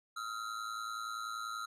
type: ring-modulated tone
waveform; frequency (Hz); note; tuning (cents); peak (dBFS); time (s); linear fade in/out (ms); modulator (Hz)
square; 1324; E6; +7; -36; 0.16-1.66; 10; 55.2
effects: low-pass 10000 Hz 12 dB/octave